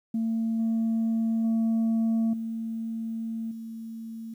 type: tone with level steps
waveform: sine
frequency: 225.7 Hz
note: A3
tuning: 44 cents sharp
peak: -23 / -21 / -19 / -29 / -35 dBFS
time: 0.14-4.34 s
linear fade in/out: 5 ms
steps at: 0.59 / 1.44 / 2.33 / 3.51 s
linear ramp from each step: 5 ms
effects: tanh soft clip ceiling -21 dBFS + 10-bit